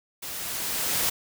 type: noise with level ramp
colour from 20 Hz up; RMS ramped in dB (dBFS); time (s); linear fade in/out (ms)
white; -36 to -24; 0.22-1.1; 10
effects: none

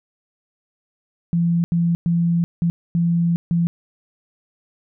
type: tone bursts at uneven times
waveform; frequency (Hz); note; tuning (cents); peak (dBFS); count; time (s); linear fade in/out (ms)
sine; 170; F3; -46; -15; 6; 1.33-1.64 / 1.72-1.95 / 2.06-2.44 / 2.62-2.7 / 2.95-3.36 / 3.51-3.67; 0
effects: none

